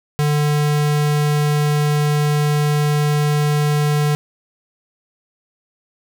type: tone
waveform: square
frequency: 148.3 Hz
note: D3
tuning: 17 cents sharp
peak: -15 dBFS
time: 0.19-4.15 s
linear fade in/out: 0 ms
effects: none